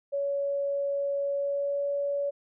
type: tone with pitch glide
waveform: sine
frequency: 562 to 566.9 Hz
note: C#5 to C#5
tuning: +24 to +39 cents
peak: -26 dBFS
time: 0.12-2.31 s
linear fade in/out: 20 ms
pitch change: +15 cents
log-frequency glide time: 1.32-1.87 s
effects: none